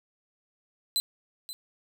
sawtooth tone with echo, 4041 Hz, B7, 39 cents sharp, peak -21 dBFS, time 0.96-1 s, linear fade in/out 0 ms, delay 530 ms, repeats 1, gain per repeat -13 dB, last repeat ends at 1.53 s, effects none

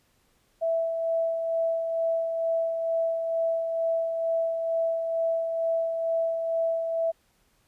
sine tone with tremolo, 659.3 Hz, E5, in tune, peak -22 dBFS, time 0.61-7.12 s, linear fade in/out 20 ms, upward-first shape sine, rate 2.2 Hz, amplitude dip 40%, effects pink hiss -67 dBFS RMS until 7.67 s + resampled to 32000 Hz

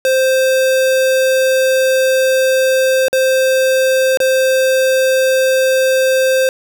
square tone with dropouts, 523.3 Hz, C5, in tune, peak -11 dBFS, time 0.05-6.49 s, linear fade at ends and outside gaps 1 ms, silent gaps 3.083-3.129 / 4.173-4.202 s, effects none

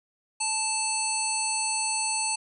harmonic tone, 880 Hz, A5, in tune, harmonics 1 / 3 / 5 / 7 / 9 / 10, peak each -32 / -33 / -33 / -37 / -31 / -31 dBFS, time 0.4-2.36 s, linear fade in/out 10 ms, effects none

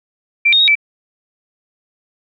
sine tone with pitch steps, 2353 / 3708 / 3773 / 2318 Hz, D7 / A#7 / A#7 / D7, +3 / -10 / +20 / -23 cents, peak -8 dBFS, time 0.45-0.754 s, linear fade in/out 10 ms, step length 76 ms, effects none

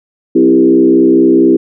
sine tone with frequency modulation, 329.6 Hz, E4, in tune, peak -4 dBFS, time 0.35-1.57 s, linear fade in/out 10 ms, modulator 64.5 Hz, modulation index 1.2, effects none

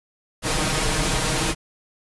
pink noise with comb filter, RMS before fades -22 dBFS, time 0.42-1.55 s, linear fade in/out 50 ms, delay 6.4 ms, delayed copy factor +0.75, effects resampled to 24000 Hz

